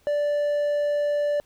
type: tone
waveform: triangle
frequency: 585 Hz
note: D5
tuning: 7 cents flat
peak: -19 dBFS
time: 0.07-1.4 s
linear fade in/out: 0 ms
effects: pink hiss -62 dBFS RMS until 1.45 s